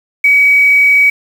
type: tone with quantisation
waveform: sine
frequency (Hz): 2268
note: C#7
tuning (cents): +39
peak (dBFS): -5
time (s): 0.24-1.1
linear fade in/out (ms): 5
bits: 5
effects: none